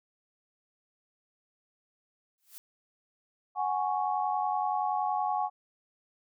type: noise with exponential growth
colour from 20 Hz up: blue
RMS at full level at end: -43 dBFS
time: 2.38-2.58 s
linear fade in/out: 0 ms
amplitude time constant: 42 ms
type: chord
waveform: sine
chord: F# suspended second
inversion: none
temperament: equal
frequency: 740 / 830.6 / 1108.7 Hz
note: F#5 / G#5 / C#6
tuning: 0 / 0 / 0 cents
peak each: -31 / -30 / -34 dBFS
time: 3.55-5.5 s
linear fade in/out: 50 ms
effects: none